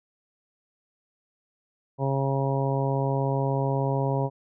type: harmonic tone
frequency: 136.4 Hz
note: C#3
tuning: 28 cents flat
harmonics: 1 / 2 / 3 / 4 / 5 / 6 / 7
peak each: -25 / -33 / -31 / -31 / -34 / -37 / -33 dBFS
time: 1.98-4.3 s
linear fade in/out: 50 ms
effects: none